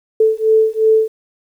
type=beating tone pair; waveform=sine; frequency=438.3 / 441.1 Hz; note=A4 / A4; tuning=-7 / +4 cents; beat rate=2.8 Hz; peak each=-13 dBFS; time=0.2-1.08 s; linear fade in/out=5 ms; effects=8-bit